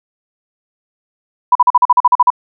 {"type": "tone bursts", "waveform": "sine", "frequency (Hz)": 987.8, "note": "B5", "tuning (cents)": 0, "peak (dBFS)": -4, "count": 11, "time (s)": [1.52, 2.303], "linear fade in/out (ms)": 5, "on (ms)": 33, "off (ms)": 42, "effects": []}